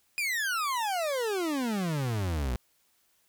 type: exponential sweep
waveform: 40% pulse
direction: down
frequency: 2489 to 57.3 Hz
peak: -27 dBFS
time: 0.18-2.56 s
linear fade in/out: 0 ms
effects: white hiss -69 dBFS RMS until 3.28 s